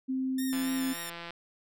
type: tone with pitch glide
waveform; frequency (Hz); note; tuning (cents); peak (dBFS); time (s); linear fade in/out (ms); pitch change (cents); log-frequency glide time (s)
sine; 261.6 to 263.4; C4 to C4; 0 to +12; -28; 0.08-0.94; 20; +12; 0.43-0.51
type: tone with vibrato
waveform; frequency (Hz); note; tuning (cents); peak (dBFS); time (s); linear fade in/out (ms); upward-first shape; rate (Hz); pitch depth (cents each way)
5% pulse; 1800; A6; +39; -28; 0.38-1.1; 5; sine; 3.6; 64
type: click train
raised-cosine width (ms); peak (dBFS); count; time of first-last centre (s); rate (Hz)
0.3; -25; 133; 0.53-1.306; 170
effects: none